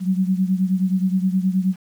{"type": "beating tone pair", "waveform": "sine", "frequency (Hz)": [185, 194.5], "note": ["F#3", "G3"], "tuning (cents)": [0, -13], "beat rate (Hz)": 9.5, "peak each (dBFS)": [-18, -22], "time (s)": [0, 1.76], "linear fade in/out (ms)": 50, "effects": ["8-bit"]}